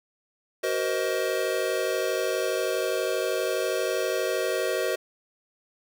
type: chord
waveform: square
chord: C half-diminished seventh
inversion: second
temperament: just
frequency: 376.7 / 470.9 / 523.3 / 627.9 Hz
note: Gb4 / Bb4 / C5 / Eb5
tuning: +31 / +18 / 0 / +16 cents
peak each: -31 dBFS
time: 0.63-4.96 s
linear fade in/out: 10 ms
effects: none